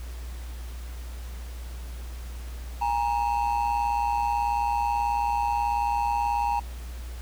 triangle ring-modulated tone, 880 Hz, A5, in tune, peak -18 dBFS, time 2.81-6.6 s, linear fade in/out 10 ms, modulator 59.2 Hz, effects added 60 Hz sine -34 dBFS peak until 7.21 s + pink hiss -48 dBFS RMS until 7.21 s

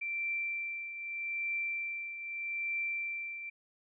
sine tone with tremolo, 2349 Hz, D7, in tune, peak -31 dBFS, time 0.01-3.5 s, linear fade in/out 10 ms, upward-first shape triangle, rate 0.81 Hz, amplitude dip 65%, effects none

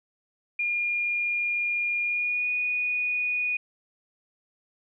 sine tone with pitch glide, 2418 to 2466 Hz, D7 to D#7, +50 to -16 cents, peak -24 dBFS, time 0.59-3.57 s, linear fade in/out 5 ms, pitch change +34 cents, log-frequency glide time 2.03-2.5 s, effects none

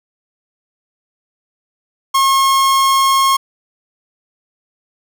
45% pulse tone, 1081 Hz, C#6, 44 cents flat, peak -10 dBFS, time 2.14-3.37 s, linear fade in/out 10 ms, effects none

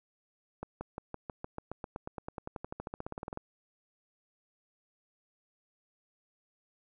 accelerating click train, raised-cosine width 1 ms, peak -24 dBFS, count 29, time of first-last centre 0.63-3.374 s, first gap 180 ms, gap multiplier 0.95, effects none

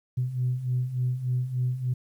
sine beating tone pair, 123.47 / 126.87 Hz, B2 / B2, 0 / +47 cents, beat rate 3.4 Hz, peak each -30 / -25 dBFS, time 0.17-1.94 s, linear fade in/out 10 ms, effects tanh soft clip ceiling -18 dBFS + 10-bit

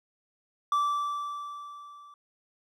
triangle tone with level ramp, 1164 Hz, D6, 16 cents flat, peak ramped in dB -20 to -47 dBFS, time 0.72-2.14 s, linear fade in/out 2 ms, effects none

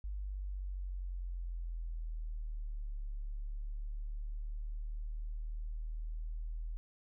sine linear two-way sweep, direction down then up, 50 to 35.73 to 40.12 Hz, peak -37 dBFS, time 0.04-6.77 s, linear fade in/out 0 ms, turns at 3.01 s, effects none

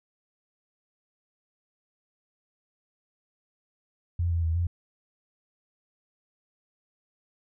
sine tone with pitch steps, 86.2 / 84.2 / 81.5 / 86.5 Hz, F2 / E2 / E2 / F2, -22 / +37 / -19 / -16 cents, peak -23 dBFS, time 4.19-4.67 s, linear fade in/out 5 ms, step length 120 ms, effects none

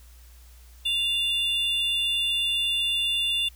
triangle tone pair together, 2794 / 3514 Hz, F7 / A7, 0 / -3 cents, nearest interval major third, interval 397 cents, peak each -24 dBFS, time 0.85-3.49 s, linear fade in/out 10 ms, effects added 60 Hz sine -47 dBFS peak until 3.55 s + white hiss -57 dBFS RMS until 3.55 s

